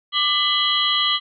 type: tone cluster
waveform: sine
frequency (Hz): 1187 / 2002 / 2970 / 3257 / 4024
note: D6 / B6 / F#7 / G#7 / B7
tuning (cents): +18 / +23 / +6 / -34 / +32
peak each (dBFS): -24 / -27 / -23 / -20 / -26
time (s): 0.12-1.2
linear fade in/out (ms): 50
effects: none